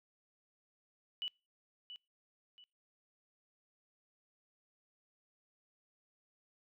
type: tone with echo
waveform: sine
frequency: 2960 Hz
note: F#7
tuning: in tune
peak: -36 dBFS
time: 1.22-1.28 s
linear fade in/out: 0 ms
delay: 680 ms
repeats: 2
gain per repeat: -10 dB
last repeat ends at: 2.64 s
effects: noise-tail reverb RT60 0.3 s tail -26 dB re dry